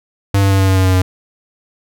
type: tone with pitch steps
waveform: square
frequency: 98.9 / 97.93 / 96.98 / 96.03 / 95.09 / 94.16 / 93.24 / 92.33 Hz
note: G2 / G2 / G2 / G2 / F#2 / F#2 / F#2 / F#2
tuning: +16 / -1 / -18 / -35 / +48 / +31 / +14 / -3 cents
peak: -10 dBFS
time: 0.34-1.02 s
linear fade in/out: 5 ms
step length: 85 ms
effects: none